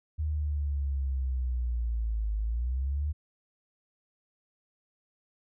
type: linear two-way sweep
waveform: sine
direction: down then up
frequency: 77.5 to 51.91 to 76.2 Hz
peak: -27 dBFS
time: 0.18-3.13 s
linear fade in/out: 20 ms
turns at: 2.37 s
effects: none